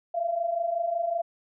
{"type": "tone pair together", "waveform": "sine", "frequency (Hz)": [659.3, 684.7], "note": ["E5", "F5"], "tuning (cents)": [0, -34], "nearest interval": "minor second", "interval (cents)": 66, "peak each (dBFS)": [-31, -26], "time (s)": [0.14, 1.22], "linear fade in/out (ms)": 10, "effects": []}